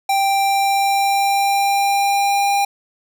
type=tone with pitch glide; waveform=square; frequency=786 to 801.6 Hz; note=G5 to G5; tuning=+4 to +38 cents; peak=-15 dBFS; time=0.09-2.65 s; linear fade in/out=5 ms; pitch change=+34 cents; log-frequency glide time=0.21-2.49 s; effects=none